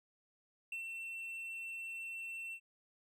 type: tone with ADSR envelope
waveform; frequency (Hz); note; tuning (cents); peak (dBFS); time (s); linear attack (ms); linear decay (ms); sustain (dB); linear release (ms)
triangle; 2697; E7; +39; -37; 0.72-2.6; 3; 110; -3; 67
effects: none